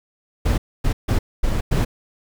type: noise bursts at uneven times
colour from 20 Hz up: brown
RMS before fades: -18 dBFS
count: 5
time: 0.45-0.58 / 0.84-0.93 / 1.08-1.19 / 1.43-1.61 / 1.71-1.85 s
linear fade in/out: 10 ms
effects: none